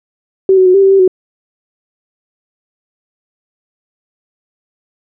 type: tone with pitch steps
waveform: sine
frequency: 382.6 / 373.6 / 366.4 / 392.8 / 387.1 / 389.3 / 370.8 Hz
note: G4 / F#4 / F#4 / G4 / G4 / G4 / F#4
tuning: -42 / +17 / -17 / +4 / -22 / -12 / +4 cents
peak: -4 dBFS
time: 0.49-1.078 s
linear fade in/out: 2 ms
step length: 84 ms
effects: none